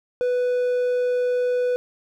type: tone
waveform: triangle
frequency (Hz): 495.1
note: B4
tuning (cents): +4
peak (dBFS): -17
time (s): 0.21-1.76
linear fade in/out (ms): 0
effects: none